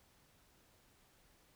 silence, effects pink hiss -69 dBFS RMS until 1.55 s

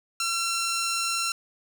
10% pulse tone, 1357 Hz, E6, 50 cents sharp, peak -17 dBFS, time 0.2-1.32 s, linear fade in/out 2 ms, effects none

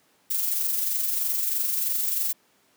violet noise with amplitude modulation, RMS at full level -24 dBFS, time 0.3-2.33 s, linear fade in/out 10 ms, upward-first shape sine, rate 23.1 Hz, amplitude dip 40%, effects pink hiss -63 dBFS RMS until 2.76 s + high-pass 200 Hz 12 dB/octave

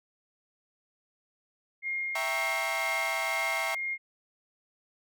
sine tone with tremolo, 2131 Hz, C7, 31 cents sharp, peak -29 dBFS, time 1.82-3.98 s, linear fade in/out 50 ms, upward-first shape sine, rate 2 Hz, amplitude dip 25%
sawtooth chord, E diminished seventh, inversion none, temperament equal, 659.3 / 784 / 932.3 / 1108.7 Hz, E5 / G5 / Bb5 / Db6, 0 / 0 / 0 / 0 cents, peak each -31 / -33 / -34 / -34 dBFS, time 2.15-3.75 s, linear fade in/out 5 ms
effects none

